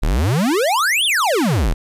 square exponential two-way sweep, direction up then down, 32 to 3637 to 32 Hz, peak -15 dBFS, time 0.02-1.74 s, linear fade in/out 10 ms, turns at 1.05 s, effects resampled to 32000 Hz + 9-bit

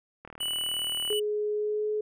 click train, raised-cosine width 0.5 ms, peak -28 dBFS, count 35, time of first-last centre 0.25-1.129 s, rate 38.7 Hz
square tone, 2961 Hz, F#7, 1 cent sharp, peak -29 dBFS, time 0.4-1.2 s, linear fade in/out 10 ms
sine tone with pitch glide, 420 to 425.4 Hz, G#4 to G#4, +19 to +42 cents, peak -26 dBFS, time 1.1-2.01 s, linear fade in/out 5 ms, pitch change +23 cents, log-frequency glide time 1.55-1.9 s
effects none

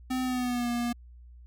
square tone with pitch glide, 256.2 to 239 Hz, C4 to A#3, -36 to +43 cents, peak -28 dBFS, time 0.1-0.93 s, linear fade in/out 10 ms, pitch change -121 cents, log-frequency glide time 0.23-0.69 s, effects added 60 Hz sine -47 dBFS peak until 1.46 s

